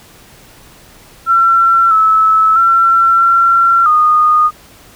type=tone with pitch steps; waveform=sine; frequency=1354 / 1303 / 1353 / 1363 / 1230 Hz; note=E6 / E6 / E6 / F6 / D#6; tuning=+46 / -20 / +45 / -43 / -20 cents; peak=-6 dBFS; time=1.26-4.51 s; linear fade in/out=50 ms; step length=650 ms; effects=pink hiss -41 dBFS RMS until 4.95 s